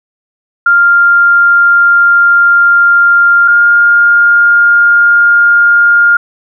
sine tone pair in turn, 1396.9 / 1410.7 Hz, F6 / F6, 0 / +17 cents, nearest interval unison, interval 17 cents, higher second, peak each -3 dBFS, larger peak neither, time 0.66-3.48 / 3.48-6.17 s, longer first, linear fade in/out 5 ms, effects none

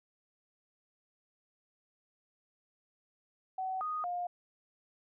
sine tone with pitch steps, 754 / 1241 / 709 Hz, F#5 / D#6 / F5, +32 / -5 / +26 cents, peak -33 dBFS, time 3.58-4.27 s, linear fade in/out 5 ms, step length 230 ms, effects none

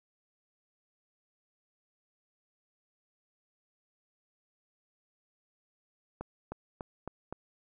accelerating click train, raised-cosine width 1 ms, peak -24 dBFS, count 5, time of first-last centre 6.21-7.326 s, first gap 310 ms, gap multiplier 0.93, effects none

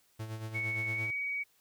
45% pulse tone with tremolo, 110 Hz, A2, in tune, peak -36 dBFS, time 0.19-1.11 s, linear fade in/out 10 ms, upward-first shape sine, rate 8.7 Hz, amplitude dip 55%
sine tone with pitch glide, 2218 to 2259 Hz, C#7 to C#7, 0 to +32 cents, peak -32 dBFS, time 0.54-1.44 s, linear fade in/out 20 ms, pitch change +32 cents, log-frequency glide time 0.94-1.04 s
effects white hiss -69 dBFS RMS until 1.6 s

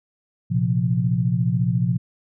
sine chord, Bb suspended second, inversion none, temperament equal, 116.54 / 130.81 / 174.61 Hz, Bb2 / C3 / F3, 0 / 0 / 0 cents, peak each -22 dBFS, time 0.5-1.98 s, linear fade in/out 20 ms, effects none

